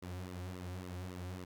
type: tone with flanger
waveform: sawtooth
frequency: 90.7 Hz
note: F#2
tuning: 34 cents flat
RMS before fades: -44 dBFS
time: 0.02-1.45 s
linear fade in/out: 10 ms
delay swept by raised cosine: 1.2 to 4.8 ms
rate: 3.6 Hz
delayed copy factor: -0.8
effects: none